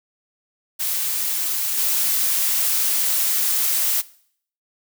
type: noise with level steps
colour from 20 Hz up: blue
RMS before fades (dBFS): -23 / -20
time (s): 0.79-4.02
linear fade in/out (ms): 20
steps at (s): 1.77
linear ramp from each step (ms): 20
effects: noise-tail reverb RT60 0.6 s tail -20 dB re dry